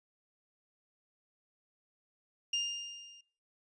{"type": "tone with level ramp", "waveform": "35% pulse", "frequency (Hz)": 2810, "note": "F7", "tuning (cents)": 10, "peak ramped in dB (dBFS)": [-27, -52], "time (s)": [2.53, 3.21], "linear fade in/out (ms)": 5, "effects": ["noise-tail reverb RT60 0.6 s tail -26 dB re dry", "resampled to 22050 Hz"]}